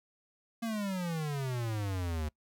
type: exponential sweep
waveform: square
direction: down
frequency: 234.2 to 74.5 Hz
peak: -33 dBFS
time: 0.62-2.29 s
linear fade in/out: 10 ms
effects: noise-tail reverb RT60 0.1 s tail -23 dB re dry